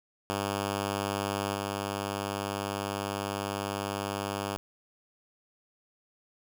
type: tone with level steps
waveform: 5% pulse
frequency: 100 Hz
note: G2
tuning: 35 cents sharp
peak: -18 / -20 dBFS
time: 0.3-4.57 s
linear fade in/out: 0 ms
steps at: 1.54 s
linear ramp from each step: 10 ms
effects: none